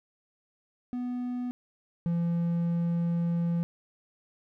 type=tone pair in turn; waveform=triangle; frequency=246.9 / 170.25 Hz; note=B3 / F3; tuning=0 / -44 cents; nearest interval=tritone; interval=644 cents; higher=first; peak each=-28 / -23 dBFS; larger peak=second; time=0.93-1.51 / 2.06-3.63 s; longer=second; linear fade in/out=0 ms; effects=none